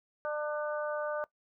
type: harmonic tone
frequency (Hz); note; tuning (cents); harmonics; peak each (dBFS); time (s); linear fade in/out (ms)
299.3; D4; +33; 2 / 3 / 4 / 5; -33 / -42 / -40 / -40; 0.25-1.24; 0
effects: noise-tail reverb RT60 0.1 s tail -20 dB re dry